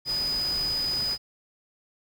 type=tone in noise; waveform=sine; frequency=4978 Hz; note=D#8; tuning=in tune; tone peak=-25 dBFS; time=0.05-1.18 s; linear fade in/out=50 ms; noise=pink; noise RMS=-38 dBFS; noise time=0.05-1.18 s; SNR=+10 dB; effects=none